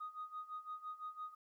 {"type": "tone with tremolo", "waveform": "sine", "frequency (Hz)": 1244.5, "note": "D#6", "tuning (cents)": 0, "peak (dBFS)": -40, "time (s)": [0, 1.35], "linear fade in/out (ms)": 10, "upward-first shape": "sine", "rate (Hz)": 5.9, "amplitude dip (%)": 85, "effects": ["tanh soft clip ceiling -38 dBFS", "13-bit"]}